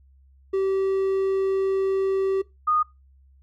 triangle / sine tone pair in turn, 385.9 / 1232.3 Hz, G4 / D#6, -27 / -17 cents, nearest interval octave + minor sixth, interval 2010 cents, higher second, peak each -18 dBFS, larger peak neither, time 0.53-2.42 / 2.67-2.83 s, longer first, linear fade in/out 10 ms, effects noise-tail reverb RT60 0.2 s tail -20 dB re dry + added 67 Hz sine -52 dBFS peak until 3.42 s

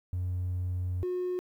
triangle tone pair in turn, 90.5 / 362 Hz, F#2 / F#4, -38 / -38 cents, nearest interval 2 octaves, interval 2400 cents, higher second, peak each -26 dBFS, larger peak neither, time 0.13-1.03 / 1.03-1.39 s, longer first, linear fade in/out 0 ms, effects tanh soft clip ceiling -25 dBFS + 11-bit

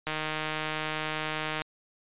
click train, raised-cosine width 0.3 ms, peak -15 dBFS, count 241, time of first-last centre 0.07-1.618 s, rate 155 Hz, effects resampled to 8000 Hz

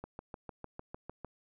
click train, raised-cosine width 1 ms, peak -28 dBFS, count 9, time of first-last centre 0.04-1.247 s, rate 6.63 Hz, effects none

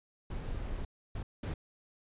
brown noise bursts at uneven times, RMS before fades -37 dBFS, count 3, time 0.3-0.85 / 1.15-1.23 / 1.43-1.54 s, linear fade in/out 5 ms, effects resampled to 8000 Hz

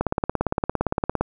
click train, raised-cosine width 1 ms, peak -7 dBFS, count 22, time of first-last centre 0.01-1.21 s, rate 17.5 Hz, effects none

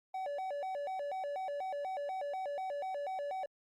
triangle tone with vibrato, 659.3 Hz, E5, in tune, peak -34 dBFS, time 0.14-3.46 s, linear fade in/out 5 ms, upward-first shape square, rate 4.1 Hz, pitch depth 240 cents each way, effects Opus 48 kbps

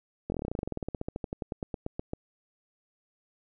slowing click train, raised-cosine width 2 ms, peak -19 dBFS, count 30, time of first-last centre 0.3-2.134 s, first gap 21 ms, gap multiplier 1.07, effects none

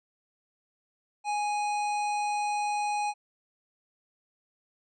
harmonic tone, 830.6 Hz, G#5, in tune, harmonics 1 / 3 / 5 / 7 / 9 / 10, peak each -27 / -37 / -45 / -47 / -50 / -48 dBFS, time 1.24-3.14 s, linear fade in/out 50 ms, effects none

